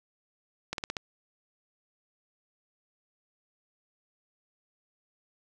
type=slowing click train; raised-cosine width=0.2 ms; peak=-15 dBFS; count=5; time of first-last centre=0.73-0.968 s; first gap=52 ms; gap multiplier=1.09; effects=none